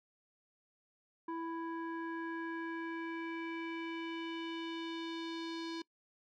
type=tone with low-pass filter sweep; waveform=square; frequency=330.4 Hz; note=E4; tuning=4 cents sharp; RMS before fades=-41 dBFS; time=1.28-5.82 s; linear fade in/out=5 ms; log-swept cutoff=1200 to 4500 Hz; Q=2.9; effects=noise-tail reverb RT60 0.1 s tail -22 dB re dry